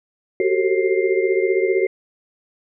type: tone cluster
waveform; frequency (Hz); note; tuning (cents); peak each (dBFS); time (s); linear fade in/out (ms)
sine; 373.1 / 388.4 / 449.1 / 538 / 2102; F#4 / G4 / A4 / C5 / C7; +14 / -16 / +35 / +48 / +7; -19 / -21 / -22 / -26 / -28; 0.4-1.87; 2
effects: none